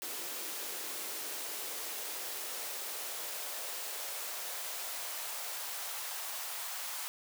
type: noise with high-pass filter sweep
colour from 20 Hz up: white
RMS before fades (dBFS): -40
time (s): 0.02-7.08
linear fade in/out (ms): 0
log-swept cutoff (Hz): 320 to 850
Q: 1.6
effects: none